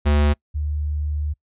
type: tone pair in turn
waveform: square / sine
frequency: 73.42 / 74.49 Hz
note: D2 / D2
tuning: 0 / +25 cents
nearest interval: unison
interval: 25 cents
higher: second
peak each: -15 / -21 dBFS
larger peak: first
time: 0.05-0.34 / 0.54-1.34 s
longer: second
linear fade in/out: 20 ms
effects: noise-tail reverb RT60 0.1 s tail -26 dB re dry + resampled to 8000 Hz

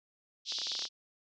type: band-pass noise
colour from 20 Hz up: pink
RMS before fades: -37 dBFS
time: 0.45-0.89 s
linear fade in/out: 50 ms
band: 3300 to 5500 Hz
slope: 48 dB/octave
type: clicks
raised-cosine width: 0.3 ms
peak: -27 dBFS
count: 9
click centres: 0.522 / 0.586 / 0.617 / 0.67 / 0.718 / 0.752 / 0.792 / 0.822 / 0.853 s
effects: high-pass 300 Hz 12 dB/octave

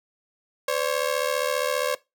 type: ring-modulated tone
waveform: sawtooth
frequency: 545 Hz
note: C#5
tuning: 29 cents flat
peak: -16 dBFS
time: 0.68-1.95 s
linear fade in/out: 2 ms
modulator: 37.5 Hz
effects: noise-tail reverb RT60 0.2 s tail -19 dB re dry

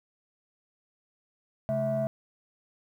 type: tone cluster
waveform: sine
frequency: 134.1 / 213.8 / 654 Hz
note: C3 / A3 / E5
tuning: +43 / -49 / -14 cents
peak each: -31 / -32 / -26 dBFS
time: 1.69-2.07 s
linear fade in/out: 0 ms
effects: tanh soft clip ceiling -21 dBFS + 10-bit

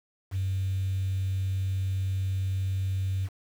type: tone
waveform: triangle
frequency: 95.3 Hz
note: G2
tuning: 48 cents flat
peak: -22 dBFS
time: 0.31-3.29 s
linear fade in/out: 50 ms
effects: tanh soft clip ceiling -23 dBFS + 8-bit

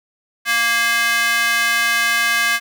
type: tone with high-pass filter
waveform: square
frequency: 232.8 Hz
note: A#3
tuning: 2 cents flat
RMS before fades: -17 dBFS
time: 0.45-2.6 s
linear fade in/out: 50 ms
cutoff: 1700 Hz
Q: 2.3
effects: none

